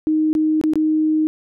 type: tone with dropouts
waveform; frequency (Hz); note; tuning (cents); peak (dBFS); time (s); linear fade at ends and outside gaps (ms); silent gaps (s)
sine; 311.1; D#4; 0; -14; 0.07-1.27; 0; 0.33-0.351 / 0.613-0.638 / 0.735-0.756
effects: none